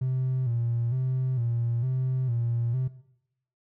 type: tone with vibrato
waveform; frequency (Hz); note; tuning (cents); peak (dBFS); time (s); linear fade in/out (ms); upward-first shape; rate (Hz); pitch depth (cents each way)
triangle; 123.47; B2; 0; -21; 0.01-2.88; 10; square; 1.1; 82
effects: noise-tail reverb RT60 0.8 s tail -20 dB re dry + tanh soft clip ceiling -20 dBFS